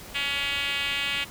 5% pulse tone with band-pass filter, 281.5 Hz, C#4, 27 cents sharp, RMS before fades -28 dBFS, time 0.14-1.25 s, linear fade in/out 20 ms, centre 2800 Hz, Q 2.2, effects pink hiss -43 dBFS RMS until 1.3 s

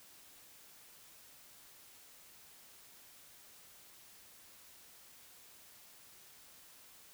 silence, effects white hiss -59 dBFS RMS until 7.13 s

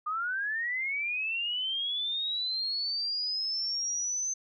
sine linear sweep, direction up, 1205 to 6220 Hz, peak -29 dBFS, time 0.06-4.34 s, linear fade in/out 10 ms, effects none

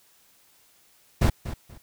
brown noise with echo, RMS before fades -18 dBFS, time 1.21-1.3 s, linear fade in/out 10 ms, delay 240 ms, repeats 2, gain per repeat -13 dB, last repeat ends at 1.78 s, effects white hiss -60 dBFS RMS until 1.82 s

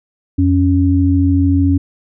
sine tone pair together, 87.92 / 277.2 Hz, F2 / C#4, +12 / 0 cents, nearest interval octave + minor sixth, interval 1988 cents, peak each -12 dBFS, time 0.38-1.78 s, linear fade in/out 10 ms, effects none

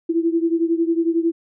sine beating tone pair, 329.6 / 340.6 Hz, E4 / F4, 0 / -43 cents, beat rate 11 Hz, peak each -18 / -21 dBFS, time 0.09-1.32 s, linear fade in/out 10 ms, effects none

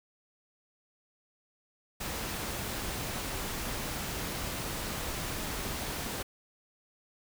pink noise, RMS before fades -36 dBFS, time 2-6.23 s, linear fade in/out 10 ms, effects none

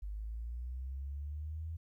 sine linear sweep, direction up, 49.5 to 82.41 Hz, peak -38 dBFS, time 0.02-1.77 s, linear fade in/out 10 ms, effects 13-bit

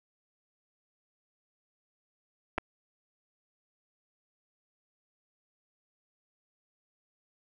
clicks, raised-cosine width 0.5 ms, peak -16 dBFS, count 2, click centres 2.58 / 2.583 s, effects none

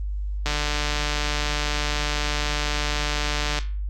click train, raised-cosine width 0.2 ms, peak -8 dBFS, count 464, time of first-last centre 0.46-3.588 s, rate 148 Hz, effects added 50 Hz sine -25 dBFS peak until 3.89 s + Opus 32 kbps

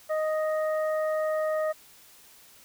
harmonic tone, 622.3 Hz, D#5, in tune, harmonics 1 / 2 / 3, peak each -25 / -35 / -39 dBFS, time 0.09-1.73 s, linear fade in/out 20 ms, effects white hiss -54 dBFS RMS until 2.64 s

